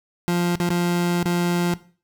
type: tone with dropouts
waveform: 30% pulse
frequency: 174.61 Hz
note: F3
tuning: in tune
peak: -16 dBFS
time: 0.28-1.74 s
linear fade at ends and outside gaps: 0 ms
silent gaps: 0.555-0.601 / 0.691-0.704 / 1.23-1.256 s
effects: noise-tail reverb RT60 0.4 s tail -17 dB re dry